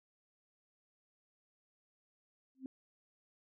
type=tone with exponential growth; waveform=sine; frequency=262.9 Hz; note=C4; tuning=8 cents sharp; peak=-37 dBFS; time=2.55-2.66 s; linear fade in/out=1 ms; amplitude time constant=22 ms; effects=none